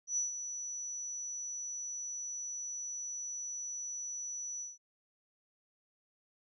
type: tone with ADSR envelope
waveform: sine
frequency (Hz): 5920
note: F#8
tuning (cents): 0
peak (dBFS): -29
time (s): 0.07-4.78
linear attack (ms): 100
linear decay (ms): 140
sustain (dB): -9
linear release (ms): 170
effects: none